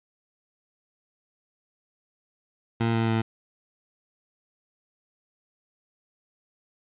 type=tone with pitch steps; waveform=20% pulse; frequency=114.9 / 113.6 / 112.4 Hz; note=A#2 / A#2 / A2; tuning=-25 / -44 / +37 cents; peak=-17 dBFS; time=2.8-3.22 s; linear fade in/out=10 ms; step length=140 ms; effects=resampled to 8000 Hz + 9-bit